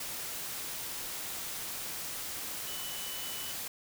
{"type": "tone in noise", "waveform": "sine", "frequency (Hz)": 2979, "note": "F#7", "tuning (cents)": 11, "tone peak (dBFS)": -44, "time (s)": [2.67, 3.52], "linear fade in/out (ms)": 5, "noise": "white", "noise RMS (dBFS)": -39, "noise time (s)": [0, 3.68], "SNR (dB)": -8, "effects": []}